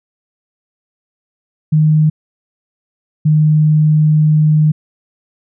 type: tone pair in turn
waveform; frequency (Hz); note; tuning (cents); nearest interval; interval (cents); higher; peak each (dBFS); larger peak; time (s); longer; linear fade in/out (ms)
sine; 154.4 / 153.42; D#3 / D#3; -13 / -24; unison; 11; first; -7; neither; 1.72-2.1 / 3.25-4.72; second; 10
effects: none